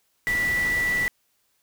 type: tone in noise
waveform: sine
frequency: 1962 Hz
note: B6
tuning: 12 cents flat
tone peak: -21 dBFS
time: 0.27-1.08 s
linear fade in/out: 0 ms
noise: pink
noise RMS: -34 dBFS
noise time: 0.27-1.08 s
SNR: +10 dB
effects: white hiss -69 dBFS RMS until 1.62 s